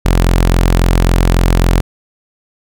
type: tone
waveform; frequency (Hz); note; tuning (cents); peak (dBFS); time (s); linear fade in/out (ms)
sawtooth; 43.65; F1; 0; -4; 0.05-1.81; 10
effects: none